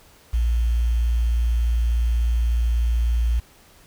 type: tone with quantisation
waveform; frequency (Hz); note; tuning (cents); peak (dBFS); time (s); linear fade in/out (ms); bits
sine; 58.27; A#1; 0; -17; 0.33-3.4; 10; 7
effects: pink hiss -52 dBFS RMS until 3.86 s